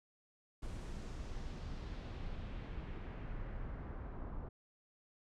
brown noise with low-pass filter sweep, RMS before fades -44 dBFS, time 0.62-4.49 s, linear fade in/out 10 ms, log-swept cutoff 9100 to 1100 Hz, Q 1.3, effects none

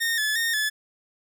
sawtooth tone with vibrato, 1780 Hz, A6, 20 cents sharp, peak -19 dBFS, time 0-0.7 s, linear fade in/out 20 ms, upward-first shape square, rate 2.8 Hz, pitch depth 56 cents each way, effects none

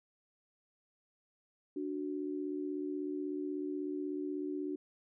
sine tone pair together, 293.7 / 370 Hz, D4 / F#4, 0 / 0 cents, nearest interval major third, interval 400 cents, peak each -37 / -39 dBFS, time 1.76-4.76 s, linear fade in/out 5 ms, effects none

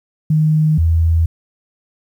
sine tone pair in turn, 155.1 / 82.26 Hz, D#3 / E2, -5 / -3 cents, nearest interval major seventh, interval 1098 cents, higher first, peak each -10 dBFS, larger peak neither, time 0.3-0.78 / 0.78-1.26 s, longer neither, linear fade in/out 5 ms, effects 8-bit

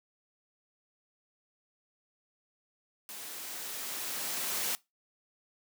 white noise with level ramp, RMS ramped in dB -44 to -32 dBFS, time 3.09-4.75 s, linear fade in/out 0 ms, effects noise-tail reverb RT60 0.2 s tail -21 dB re dry + high-pass 200 Hz 12 dB/octave

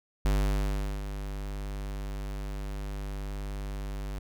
square tone with ADSR envelope, 49.73 Hz, G1, 26 cents sharp, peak -23 dBFS, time 0.25-4.19 s, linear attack 3 ms, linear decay 760 ms, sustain -11 dB, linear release 4 ms, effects none

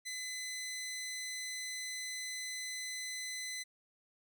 15% pulse tone, 2020 Hz, B6, 39 cents sharp, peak -33 dBFS, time 0.05-3.64 s, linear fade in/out 20 ms, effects none

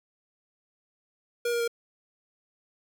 square tone with pitch steps, 476.8 / 471.9 / 467 Hz, A#4 / A#4 / A#4, +39 / +21 / +3 cents, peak -26 dBFS, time 1.45-1.678 s, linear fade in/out 5 ms, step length 76 ms, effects none

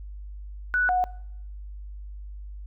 sine tone pair in turn, 1480 / 730.7 Hz, F#6 / F#5, 0 / -22 cents, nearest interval octave, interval 1222 cents, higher first, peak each -20 dBFS, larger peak neither, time 0.74-0.89 / 0.89-1.04 s, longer neither, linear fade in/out 0 ms, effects noise-tail reverb RT60 0.8 s tail -22 dB re dry + added 50 Hz sine -36 dBFS peak until 2.66 s

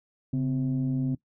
sine tone pair together, 137.3 / 258.5 Hz, C#3 / C4, -16 / -21 cents, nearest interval major seventh, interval 1095 cents, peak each -25 / -26 dBFS, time 0.33-1.15 s, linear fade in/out 5 ms, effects noise-tail reverb RT60 0.1 s tail -20 dB re dry + tanh soft clip ceiling -20 dBFS

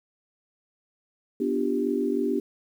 sine chord, G dominant seventh, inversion first, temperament equal, 246.9 / 293.7 / 349.2 / 392 Hz, B3 / D4 / F4 / G4, 0 / 0 / 0 / 0 cents, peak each -28 / -28 / -32 / -27 dBFS, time 1.4-2.4 s, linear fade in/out 5 ms, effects 9-bit

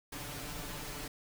pink noise with comb filter, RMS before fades -42 dBFS, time 0.12-1.08 s, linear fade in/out 5 ms, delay 6.8 ms, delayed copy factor +1, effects none

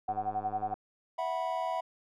sine tone with tremolo, 750 Hz, F#5, 23 cents sharp, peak -27 dBFS, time 0.08-0.74 s, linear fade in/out 5 ms, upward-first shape sine, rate 11 Hz, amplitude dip 100%
click train, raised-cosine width 1 ms, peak -29 dBFS, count 68, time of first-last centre 0.09-0.74 s, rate 103 Hz
triangle chord, E suspended second, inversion none, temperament equal with one note detuned, 659.3 / 740 / 980.9 Hz, E5 / F#5 / B5, 0 / 0 / -12 cents, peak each -33 dBFS, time 1.18-1.81 s, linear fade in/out 10 ms
effects none

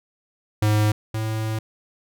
square tone pair in turn, 106.2 / 109.95 Hz, G#2 / A2, +39 / -1 cents, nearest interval minor second, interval 60 cents, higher second, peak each -17 / -24 dBFS, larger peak first, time 0.62-0.92 / 1.14-1.59 s, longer second, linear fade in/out 5 ms, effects none

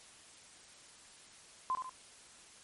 sine tone with echo, 1032 Hz, C6, 24 cents flat, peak -30 dBFS, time 1.7-1.75 s, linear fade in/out 0 ms, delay 72 ms, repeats 2, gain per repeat -6 dB, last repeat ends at 1.894 s, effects white hiss -57 dBFS RMS until 2.63 s + MP3 48 kbps

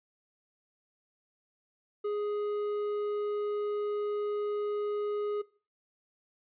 triangle tone with hard clipping, 415.3 Hz, G#4, in tune, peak -31 dBFS, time 2.04-5.42 s, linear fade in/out 10 ms, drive 9 dB, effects noise-tail reverb RT60 0.4 s tail -21 dB re dry + resampled to 8000 Hz

